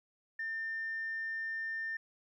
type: tone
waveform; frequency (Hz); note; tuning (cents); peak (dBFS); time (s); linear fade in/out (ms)
sine; 1800; A6; +39; -34; 0.39-1.97; 5
effects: tanh soft clip ceiling -31 dBFS + 12-bit